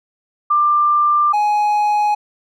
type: tone pair in turn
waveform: sine / triangle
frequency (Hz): 1188 / 836.2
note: D6 / G#5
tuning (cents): +20 / +12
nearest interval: tritone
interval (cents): 608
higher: first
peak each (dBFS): -11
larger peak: neither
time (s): 0.5-1.33 / 1.33-2.15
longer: first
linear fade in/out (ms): 10
effects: none